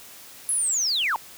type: linear sweep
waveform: sine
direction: down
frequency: 11000 to 808 Hz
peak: -20 dBFS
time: 0.49-1.16 s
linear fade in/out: 0 ms
effects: tanh soft clip ceiling -17 dBFS + white hiss -45 dBFS RMS until 1.37 s